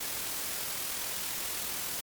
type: noise with amplitude modulation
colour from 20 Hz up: white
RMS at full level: -34 dBFS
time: 0-2.01 s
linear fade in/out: 10 ms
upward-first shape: sine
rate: 41.4 Hz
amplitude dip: 25%
effects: MP3 96 kbps